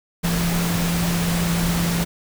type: tone in noise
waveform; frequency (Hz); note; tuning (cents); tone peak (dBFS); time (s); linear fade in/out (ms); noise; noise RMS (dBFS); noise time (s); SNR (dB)
sine; 170.9; F3; -37; -20; 0.23-2.05; 20; pink; -25; 0.23-2.05; +2
effects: none